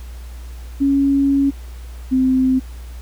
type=tone pair in turn; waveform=sine; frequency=277.2 / 259.6 Hz; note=C#4 / C4; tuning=0 / -13 cents; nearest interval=minor second; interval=113 cents; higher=first; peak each=-12 / -12 dBFS; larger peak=neither; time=0.8-1.51 / 2.11-2.6 s; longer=first; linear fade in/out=20 ms; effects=added 60 Hz sine -30 dBFS peak until 3.01 s + pink hiss -46 dBFS RMS until 3.01 s